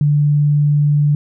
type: tone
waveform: sine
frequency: 146.83 Hz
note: D3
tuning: in tune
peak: -10 dBFS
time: 0.01-1.15 s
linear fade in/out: 2 ms
effects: none

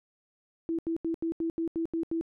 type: tone bursts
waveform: sine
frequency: 329.6 Hz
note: E4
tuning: in tune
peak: -27 dBFS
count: 9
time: 0.69-2.211 s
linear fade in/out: 0 ms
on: 97 ms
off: 81 ms
effects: none

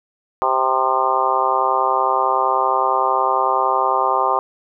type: harmonic tone with a mistuned harmonic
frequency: 130.81 Hz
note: C3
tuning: in tune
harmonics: 3 / 4 / 5 / 6 / 7 / 8 / 9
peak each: -26 / -25 / -26 / -21 / -22 / -20 / -22 dBFS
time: 0.42-4.39 s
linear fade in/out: 0 ms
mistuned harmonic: 9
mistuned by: +45 cents
effects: none

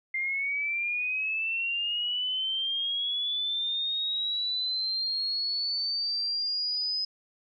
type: linear sweep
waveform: sine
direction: up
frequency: 2093 to 5060 Hz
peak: -27 dBFS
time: 0.14-7.05 s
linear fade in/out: 5 ms
effects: none

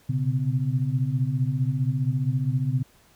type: tone cluster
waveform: sine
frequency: 123.6 / 128.1 / 138.6 / 253.3 Hz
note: B2 / C3 / C#3 / B3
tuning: +2 / -36 / 0 / +44 cents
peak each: -26 / -33 / -24 / -33 dBFS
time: 0.09-2.83 s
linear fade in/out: 10 ms
effects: pink hiss -58 dBFS RMS until 3.15 s

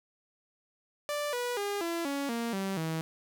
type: tone with pitch steps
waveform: sawtooth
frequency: 587.3 / 488.2 / 405.8 / 337.3 / 280.4 / 233.1 / 193.74 / 161.04 Hz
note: D5 / B4 / G#4 / E4 / C#4 / A#3 / G3 / E3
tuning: 0 / -20 / -40 / +40 / +20 / 0 / -20 / -40 cents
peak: -27 dBFS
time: 1.09-3.01 s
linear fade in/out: 0 ms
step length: 240 ms
effects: none

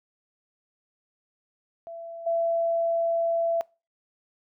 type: tone with level steps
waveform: sine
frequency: 670 Hz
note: E5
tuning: 28 cents sharp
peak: -36 / -22 dBFS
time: 1.87-3.61 s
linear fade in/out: 0 ms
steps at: 2.26 s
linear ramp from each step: 10 ms
effects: noise-tail reverb RT60 0.3 s tail -24 dB re dry

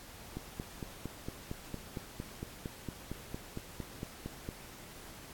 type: click train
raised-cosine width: 3 ms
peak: -25 dBFS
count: 19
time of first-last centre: 0.37-4.489 s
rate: 4.37 Hz
effects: pink hiss -51 dBFS RMS until 5.33 s + AAC 64 kbps

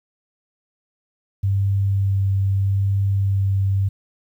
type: tone with vibrato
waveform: sine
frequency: 98.1 Hz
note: G2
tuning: 2 cents sharp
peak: -16 dBFS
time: 1.43-3.89 s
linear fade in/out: 10 ms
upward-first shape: sine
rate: 0.8 Hz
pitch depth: 11 cents each way
effects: 9-bit

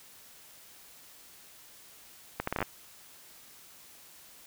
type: accelerating click train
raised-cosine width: 0.5 ms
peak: -15 dBFS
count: 8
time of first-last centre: 2.4-2.626 s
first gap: 74 ms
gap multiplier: 0.7
effects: white hiss -54 dBFS RMS until 4.46 s

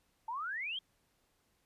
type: exponential sweep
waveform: sine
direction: up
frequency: 873 to 3303 Hz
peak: -36 dBFS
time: 0.28-0.79 s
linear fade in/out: 5 ms
effects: pink hiss -75 dBFS RMS until 1.65 s + resampled to 32000 Hz

